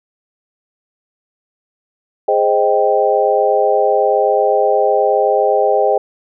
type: chord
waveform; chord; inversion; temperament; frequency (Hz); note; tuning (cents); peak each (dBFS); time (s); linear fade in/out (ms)
sine; Ab major seventh; none; equal; 415.3 / 523.3 / 622.3 / 784; Ab4 / C5 / Eb5 / G5; 0 / 0 / 0 / 0; -16; 2.28-5.98; 5
effects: none